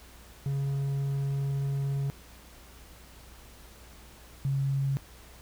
triangle / sine tone pair in turn, 138.59 / 137 Hz, C#3 / C#3, 0 / -20 cents, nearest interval unison, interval 20 cents, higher first, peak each -25 dBFS, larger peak neither, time 0.46-2.1 / 4.45-4.97 s, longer first, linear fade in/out 0 ms, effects added 60 Hz sine -52 dBFS peak until 5.41 s + pink hiss -53 dBFS RMS until 5.41 s

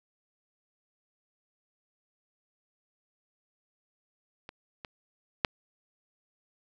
clicks, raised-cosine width 0.3 ms, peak -26 / -24 / -7 dBFS, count 3, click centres 4.491 / 4.848 / 5.448 s, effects none

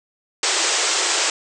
white band-pass noise, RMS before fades -20 dBFS, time 0.43-1.3 s, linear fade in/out 2 ms, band 320 to 8300 Hz, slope 96 dB/octave, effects none

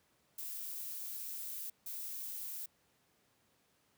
violet noise bursts at uneven times, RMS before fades -43 dBFS, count 2, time 0.38-1.7 / 1.86-2.66 s, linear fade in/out 5 ms, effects pink hiss -73 dBFS RMS until 3.97 s + high-pass 100 Hz 12 dB/octave

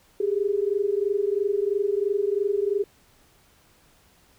sine tone pair together, 393.1 / 416.1 Hz, G4 / G#4, +5 / +3 cents, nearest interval minor second, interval 98 cents, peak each -24 dBFS, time 0.2-2.84 s, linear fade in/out 5 ms, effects pink hiss -59 dBFS RMS until 4.38 s

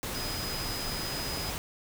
sine tone in noise, 4998 Hz, D#8, 7 cents sharp, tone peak -37 dBFS, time 0.15-1.5 s, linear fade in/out 0 ms, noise pink, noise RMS -35 dBFS, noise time 0.03-1.58 s, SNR -5 dB, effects none

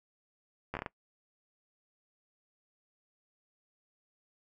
slowing click train, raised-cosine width 0.5 ms, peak -21 dBFS, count 6, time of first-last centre 0.74-0.862 s, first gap 12 ms, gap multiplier 1.36, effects noise-tail reverb RT60 0.1 s tail -20 dB re dry

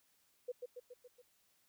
sine tone with echo, 493.9 Hz, B4, in tune, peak -37 dBFS, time 0.48-0.52 s, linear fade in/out 10 ms, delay 140 ms, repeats 5, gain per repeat -4 dB, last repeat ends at 1.22 s, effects white hiss -74 dBFS RMS until 1.68 s

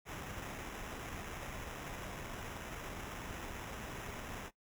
pink noise with sample-and-hold, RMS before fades -45 dBFS, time 0.05-4.51 s, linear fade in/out 50 ms, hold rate 4410 Hz, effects noise-tail reverb RT60 0.1 s tail -18 dB re dry

